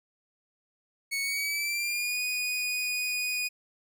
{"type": "tone with pitch glide", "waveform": "sawtooth", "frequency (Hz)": [2217, 2474], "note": ["C#7", "D#7"], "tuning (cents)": [0, -10], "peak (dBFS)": -25, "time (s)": [1.11, 3.49], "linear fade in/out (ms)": 20, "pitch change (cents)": 190, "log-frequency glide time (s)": [1.22, 2.19], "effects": []}